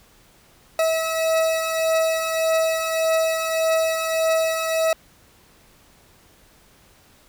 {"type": "beating tone pair", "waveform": "40% pulse", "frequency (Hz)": [645, 646.7], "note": ["E5", "E5"], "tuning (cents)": [-38, -33], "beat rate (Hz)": 1.7, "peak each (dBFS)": [-25, -19], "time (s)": [0.79, 4.93], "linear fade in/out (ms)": 2, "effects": ["pink hiss -54 dBFS RMS until 7.28 s"]}